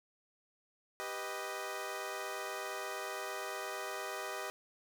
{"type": "chord", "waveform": "15% pulse", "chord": "G augmented", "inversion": "none", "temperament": "equal", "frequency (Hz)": [392, 493.9, 622.3], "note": ["G4", "B4", "D#5"], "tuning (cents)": [0, 0, 0], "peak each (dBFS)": [-37, -38, -36], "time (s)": [1, 4.5], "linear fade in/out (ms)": 0, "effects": []}